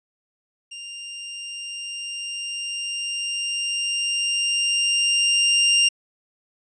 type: tone with level ramp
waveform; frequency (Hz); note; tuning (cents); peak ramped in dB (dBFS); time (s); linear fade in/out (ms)
sawtooth; 2794; F7; 0; -31 to -11; 0.71-5.89; 10
effects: resampled to 22050 Hz